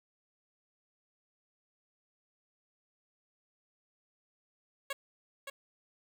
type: tone with echo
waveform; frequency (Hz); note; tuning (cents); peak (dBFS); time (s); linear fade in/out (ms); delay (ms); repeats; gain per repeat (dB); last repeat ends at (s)
10% pulse; 553; C#5; -4; -26; 4.9-4.93; 5; 570; 1; -6; 5.5
effects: none